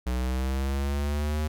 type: exponential sweep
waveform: square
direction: up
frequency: 61.5 to 77.2 Hz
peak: -26 dBFS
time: 0.06-1.48 s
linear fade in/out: 10 ms
effects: none